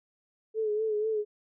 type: tone with vibrato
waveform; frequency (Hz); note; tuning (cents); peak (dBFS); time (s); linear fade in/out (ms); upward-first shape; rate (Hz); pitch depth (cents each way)
sine; 430.5; A4; -38; -26; 0.54-1.25; 50; sine; 4.1; 50
effects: none